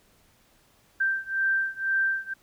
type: beating tone pair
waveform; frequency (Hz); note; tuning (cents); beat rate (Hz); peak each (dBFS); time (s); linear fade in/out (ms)
sine; 1568 / 1570; G6 / G6; 0 / +2; 2; -26 / -27; 1-2.34; 10
effects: pink hiss -62 dBFS RMS until 2.42 s